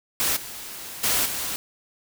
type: noise with level steps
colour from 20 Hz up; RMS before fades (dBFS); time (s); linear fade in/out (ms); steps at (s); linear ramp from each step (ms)
white; -23 / -37 / -22 / -29; 0.2-1.56; 0; 0.36 / 1.03 / 1.25; 10
effects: none

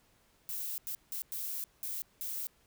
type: noise bursts at uneven times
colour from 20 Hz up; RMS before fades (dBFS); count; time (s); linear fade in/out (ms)
violet; -38; 6; 0.49-0.78 / 0.87-0.95 / 1.12-1.22 / 1.32-1.64 / 1.83-2.02 / 2.21-2.47; 0
effects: pink hiss -68 dBFS RMS until 2.66 s

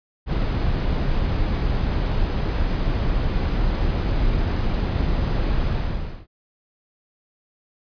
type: noise with ADSR envelope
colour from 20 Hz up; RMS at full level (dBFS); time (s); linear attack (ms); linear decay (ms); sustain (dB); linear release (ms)
brown; -19; 0.26-6.27; 67; 10; -2; 560
effects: resampled to 11025 Hz

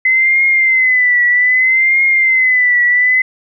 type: tone with vibrato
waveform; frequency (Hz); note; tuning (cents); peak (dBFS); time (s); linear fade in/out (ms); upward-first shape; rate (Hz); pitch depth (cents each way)
sine; 2039; C7; -45; -8; 0.05-3.22; 5; triangle; 0.63; 88
effects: none

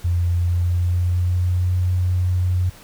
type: tone with pitch glide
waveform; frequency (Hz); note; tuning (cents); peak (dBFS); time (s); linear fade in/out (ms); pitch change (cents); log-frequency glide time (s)
sine; 87 to 90.54; F2 to F#2; -6 to -37; -16; 0.04-2.7; 10; +69; 0.33-1.75
effects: pink hiss -45 dBFS RMS until 2.83 s

